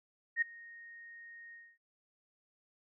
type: tone with ADSR envelope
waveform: sine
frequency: 1860 Hz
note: A#6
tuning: 4 cents flat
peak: -25 dBFS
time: 0.36-1.78 s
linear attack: 57 ms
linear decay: 10 ms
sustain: -24 dB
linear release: 250 ms
effects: none